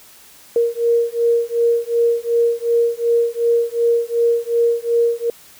sine beating tone pair, 467.1 / 469.8 Hz, A#4 / A#4, +3 / +13 cents, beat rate 2.7 Hz, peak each -17 / -17 dBFS, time 0.56-5.3 s, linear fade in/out 2 ms, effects white hiss -45 dBFS RMS until 5.59 s

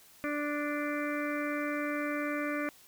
harmonic tone, 293.8 Hz, D4, 1 cent sharp, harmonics 1 / 2 / 4 / 5 / 6 / 7 / 8, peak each -34 / -37 / -40 / -41 / -42 / -42 / -43 dBFS, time 0.24-2.69 s, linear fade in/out 0 ms, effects white hiss -58 dBFS RMS until 2.87 s

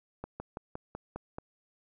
slowing click train, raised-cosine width 1 ms, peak -24 dBFS, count 7, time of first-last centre 0.24-1.385 s, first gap 160 ms, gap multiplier 1.07, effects none

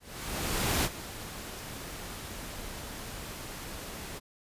pink noise with ADSR envelope, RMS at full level -27 dBFS, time 0-4.2 s, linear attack 840 ms, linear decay 48 ms, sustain -14 dB, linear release 27 ms, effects resampled to 32000 Hz

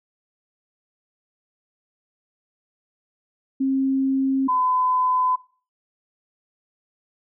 sine tone pair in turn, 267.9 / 1011.5 Hz, C4 / B5, +41 / +41 cents, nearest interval octave + major seventh, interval 2300 cents, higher second, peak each -18 dBFS, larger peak neither, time 3.6-4.48 / 4.48-5.36 s, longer neither, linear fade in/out 10 ms, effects noise-tail reverb RT60 0.4 s tail -19 dB re dry

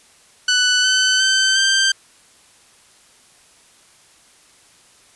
15% pulse tone with pitch steps, 1490 / 1516 / 1542.5 / 1569.5 Hz, F#6 / F#6 / G6 / G6, +12 / +42 / -28 / +2 cents, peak -7 dBFS, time 0.48-1.92 s, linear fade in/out 5 ms, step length 360 ms, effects white hiss -51 dBFS RMS until 5.15 s + resampled to 24000 Hz

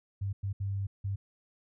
sine tone bursts at uneven times, 98.7 Hz, G2, 12 cents sharp, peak -30 dBFS, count 4, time 0.21-0.33 / 0.43-0.53 / 0.6-0.87 / 1.04-1.16 s, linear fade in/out 10 ms, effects none

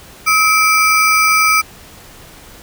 square ring-modulated tone, 1803 Hz, A6, 42 cents sharp, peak -7 dBFS, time 0.26-1.62 s, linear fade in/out 20 ms, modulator 523 Hz, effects pink hiss -39 dBFS RMS until 2.62 s

